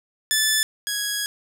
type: tone pair in turn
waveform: 10% pulse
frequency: 1745 / 1661.4 Hz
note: A6 / G#6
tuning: -15 / 0 cents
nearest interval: minor second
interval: 85 cents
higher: first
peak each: -9 / -15 dBFS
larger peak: first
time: 0.31-0.63 / 0.87-1.26 s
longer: second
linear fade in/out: 0 ms
effects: none